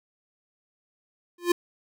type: tone with exponential growth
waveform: square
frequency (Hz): 349.2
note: F4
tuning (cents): 0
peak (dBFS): -16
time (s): 1.38-1.52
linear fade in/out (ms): 5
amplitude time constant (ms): 29
effects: none